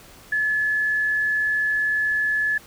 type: tone with frequency modulation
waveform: sine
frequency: 1717 Hz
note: A6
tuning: 43 cents flat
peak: -19 dBFS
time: 0.32-2.58 s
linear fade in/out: 5 ms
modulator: 78.2 Hz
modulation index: 0.22
effects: pink hiss -47 dBFS RMS until 2.66 s